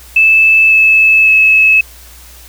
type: tone with pitch steps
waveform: sine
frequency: 2626 / 2608 / 2590 Hz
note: E7 / E7 / E7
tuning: -7 / -19 / -31 cents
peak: -4 dBFS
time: 0.16-1.81 s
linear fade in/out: 5 ms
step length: 550 ms
effects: added 60 Hz sine -37 dBFS peak until 2.48 s + white hiss -38 dBFS RMS until 2.48 s